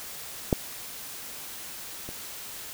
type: clicks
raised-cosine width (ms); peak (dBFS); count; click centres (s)
2; -7 / -25; 2; 0.528 / 2.09
effects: white hiss -40 dBFS RMS until 2.73 s